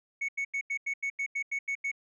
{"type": "tone bursts", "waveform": "sine", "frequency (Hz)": 2217, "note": "C#7", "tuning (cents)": 0, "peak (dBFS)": -26, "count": 11, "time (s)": [0.21, 1.916], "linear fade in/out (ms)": 10, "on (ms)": 76, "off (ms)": 87, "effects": ["tanh soft clip ceiling -28 dBFS"]}